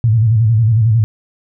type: tone with vibrato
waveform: sine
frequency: 112 Hz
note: A2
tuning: 31 cents sharp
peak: -8 dBFS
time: 0.04-1.04 s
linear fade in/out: 0 ms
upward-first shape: square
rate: 11 Hz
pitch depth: 84 cents each way
effects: none